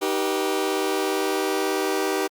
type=chord; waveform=sawtooth; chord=Eb augmented; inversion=none; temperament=just; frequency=311.1 / 388.9 / 486.1 Hz; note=Eb4 / G4 / B4; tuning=0 / -14 / -28 cents; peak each=-24 / -20 / -25 dBFS; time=0.01-2.28 s; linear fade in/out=20 ms; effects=Opus 48 kbps